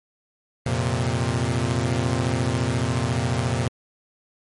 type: chord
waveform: sawtooth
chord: F suspended fourth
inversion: none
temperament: equal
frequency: 87.31 / 116.54 / 130.81 Hz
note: F2 / Bb2 / C3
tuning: 0 / 0 / 0 cents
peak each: -24 / -20 / -21 dBFS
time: 0.66-3.68 s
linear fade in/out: 5 ms
effects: MP3 48 kbps